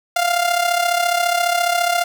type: tone with amplitude modulation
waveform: sawtooth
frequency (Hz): 698.5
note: F5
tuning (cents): 0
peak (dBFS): -9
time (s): 0.16-2.04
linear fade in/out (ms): 5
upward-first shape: sine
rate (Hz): 34.6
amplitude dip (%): 65
effects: none